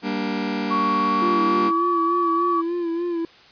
sawtooth chord, G minor, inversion none, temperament just, 196 / 235.2 / 294 Hz, G3 / Bb3 / D4, 0 / +16 / +2 cents, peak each -23 dBFS, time 0.02-1.72 s, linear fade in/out 50 ms
sine tone with pitch glide, 1120 to 1137.6 Hz, C#6 to C#6, +18 to +45 cents, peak -19 dBFS, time 0.7-2.62 s, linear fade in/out 20 ms, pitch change +27 cents, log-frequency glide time 1.01-1.5 s
triangle tone with vibrato, 341 Hz, F4, 41 cents flat, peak -20 dBFS, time 1.22-3.25 s, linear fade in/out 2 ms, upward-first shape sine, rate 3.4 Hz, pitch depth 50 cents each way
effects white hiss -49 dBFS RMS until 3.51 s + resampled to 11025 Hz

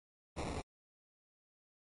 pink noise with sample-and-hold, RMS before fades -40 dBFS, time 0.36-0.62 s, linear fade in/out 20 ms, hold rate 1575 Hz, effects MP3 48 kbps

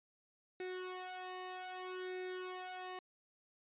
sawtooth tone with flanger, 368.2 Hz, F#4, 8 cents flat, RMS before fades -45 dBFS, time 0.6-2.99 s, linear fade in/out 2 ms, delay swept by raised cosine 0.48 to 1.68 ms, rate 0.63 Hz, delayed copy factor +0.85, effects resampled to 8000 Hz

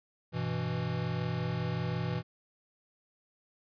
square chord, E minor, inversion first, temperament equal, 98 / 123.47 / 164.81 Hz, G2 / B2 / E3, 0 / 0 / 0 cents, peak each -40 / -35 / -35 dBFS, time 0.32-2.23 s, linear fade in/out 50 ms, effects resampled to 11025 Hz

